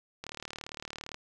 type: click train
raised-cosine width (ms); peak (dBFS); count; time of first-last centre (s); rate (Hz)
0.2; -22; 35; 0.24-1.144; 37.6
effects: none